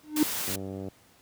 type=tone with exponential growth; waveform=triangle; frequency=303.5 Hz; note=D#4; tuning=43 cents flat; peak=-14 dBFS; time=0.03-0.23 s; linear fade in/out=2 ms; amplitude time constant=43 ms
type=noise; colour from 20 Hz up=white; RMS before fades=-32 dBFS; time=0.16-0.56 s; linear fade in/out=5 ms
type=click train; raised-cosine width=2 ms; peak=-24 dBFS; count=40; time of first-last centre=0.48-0.884 s; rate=96.5 Hz
effects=pink hiss -59 dBFS RMS until 1.21 s + high-pass 80 Hz 12 dB/octave